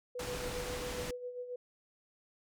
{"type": "tone with tremolo", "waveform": "sine", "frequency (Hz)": 493.9, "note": "B4", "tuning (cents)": 0, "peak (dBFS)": -37, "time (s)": [0.15, 1.56], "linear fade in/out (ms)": 5, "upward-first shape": "sine", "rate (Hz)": 7.4, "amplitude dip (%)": 60}
{"type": "low-pass noise", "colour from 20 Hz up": "pink", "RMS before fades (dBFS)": -41, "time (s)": [0.19, 1.11], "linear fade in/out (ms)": 5, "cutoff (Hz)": 9700, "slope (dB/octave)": 12}
{"effects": []}